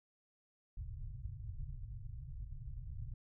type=low-pass noise; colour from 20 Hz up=pink; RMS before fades=-45 dBFS; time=0.77-3.14 s; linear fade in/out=5 ms; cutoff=140 Hz; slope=96 dB/octave; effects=none